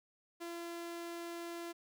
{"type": "tone", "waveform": "sawtooth", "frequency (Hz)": 340.7, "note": "F4", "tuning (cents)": -43, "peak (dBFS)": -38, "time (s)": [0.4, 1.73], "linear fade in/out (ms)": 20, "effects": []}